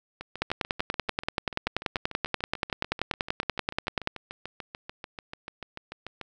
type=two click trains; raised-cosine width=0.3 ms; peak=-9 / -21 dBFS; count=39 / 42; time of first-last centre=0.42-4.074 / 0.21-6.213 s; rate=10.4 / 6.83 Hz; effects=none

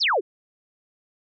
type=exponential sweep; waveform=sine; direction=down; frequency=5910 to 326.5 Hz; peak=-18 dBFS; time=0-0.21 s; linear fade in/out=20 ms; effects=none

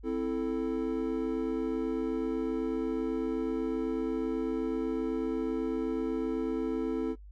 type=chord; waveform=triangle; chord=A minor; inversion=first; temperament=equal; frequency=261.6 / 329.6 / 440 Hz; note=C4 / E4 / A4; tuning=0 / 0 / 0 cents; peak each=-31 dBFS; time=0.03-7.16 s; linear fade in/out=50 ms; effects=noise-tail reverb RT60 0.1 s tail -17 dB re dry + added 50 Hz sine -46 dBFS peak until 7.31 s

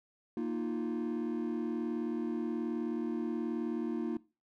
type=chord; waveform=triangle; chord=Bb suspended fourth; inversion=none; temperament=just; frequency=233.1 / 310.8 / 349.6 Hz; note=Bb3 / Eb4 / F4; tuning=0 / -2 / +2 cents; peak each=-33 / -35 / -35 dBFS; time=0.37-4.17 s; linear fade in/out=2 ms; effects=noise-tail reverb RT60 0.3 s tail -20 dB re dry + tanh soft clip ceiling -24 dBFS

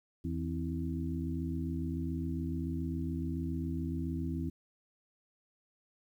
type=harmonic tone with a mistuned harmonic; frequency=81.5 Hz; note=E2; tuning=19 cents flat; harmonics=1 / 2 / 3 / 4; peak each=-37 / -38 / -38 / -41 dBFS; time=0.24-4.5 s; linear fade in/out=10 ms; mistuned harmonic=3; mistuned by=+99 cents; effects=11-bit

